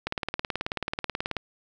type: click train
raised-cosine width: 0.3 ms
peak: -12 dBFS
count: 25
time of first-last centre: 0.07-1.367 s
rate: 18.5 Hz
effects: none